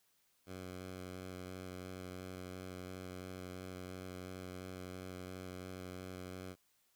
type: tone with vibrato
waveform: 10% pulse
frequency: 92.1 Hz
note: F#2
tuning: 7 cents flat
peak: -37 dBFS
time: 0.46-6.56 s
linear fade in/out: 50 ms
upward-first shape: square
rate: 2.9 Hz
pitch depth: 12 cents each way
effects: white hiss -75 dBFS RMS until 6.95 s